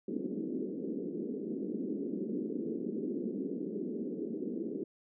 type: band-pass noise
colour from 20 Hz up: pink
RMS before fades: -37 dBFS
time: 0.08-4.84 s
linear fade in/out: 5 ms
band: 200 to 430 Hz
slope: 48 dB/octave
effects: none